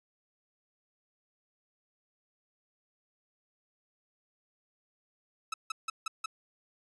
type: tone bursts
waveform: sawtooth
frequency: 1300 Hz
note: E6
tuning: 24 cents flat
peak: -28 dBFS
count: 5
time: 5.52-6.26 s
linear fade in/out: 5 ms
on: 20 ms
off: 160 ms
effects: resampled to 22050 Hz